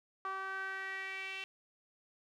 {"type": "tone with band-pass filter sweep", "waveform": "sawtooth", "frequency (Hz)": 384.3, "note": "G4", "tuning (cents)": -34, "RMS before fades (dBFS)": -41, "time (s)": [0.25, 1.44], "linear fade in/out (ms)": 0, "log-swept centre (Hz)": [1200, 2700], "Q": 5, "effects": []}